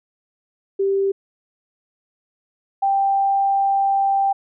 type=tone pair in turn; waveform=sine; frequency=392 / 787.4 Hz; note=G4 / G5; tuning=0 / +8 cents; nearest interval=octave; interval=1208 cents; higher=second; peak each=-16 / -15 dBFS; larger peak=second; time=0.79-1.12 / 2.82-4.33 s; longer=second; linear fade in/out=10 ms; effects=none